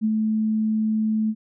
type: tone with ADSR envelope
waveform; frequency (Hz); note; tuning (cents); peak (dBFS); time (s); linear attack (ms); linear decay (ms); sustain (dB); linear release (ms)
sine; 217.6; A3; -19; -17; 0.01-1.35; 36; 43; -2; 56
effects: none